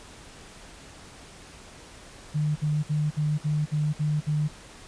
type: tone bursts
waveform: sine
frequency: 150.7 Hz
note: D3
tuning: 45 cents sharp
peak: -22 dBFS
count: 8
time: 2.34-4.485 s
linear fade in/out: 20 ms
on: 220 ms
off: 55 ms
effects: pink hiss -47 dBFS RMS until 4.87 s + resampled to 22050 Hz